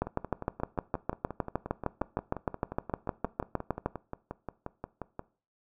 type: two click trains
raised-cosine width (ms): 1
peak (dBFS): -22 / -14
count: 30 / 26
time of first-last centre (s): 0.07-5.194 / 0.02-3.86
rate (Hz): 5.66 / 6.51
effects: noise-tail reverb RT60 0.4 s tail -20 dB re dry